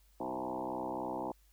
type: tone with frequency modulation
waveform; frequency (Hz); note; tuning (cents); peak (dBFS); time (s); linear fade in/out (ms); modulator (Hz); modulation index
sine; 594; D5; +20; -35; 0.2-1.32; 5; 63.5; 5.7
effects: added 50 Hz sine -63 dBFS peak until 1.52 s + white hiss -71 dBFS RMS until 1.52 s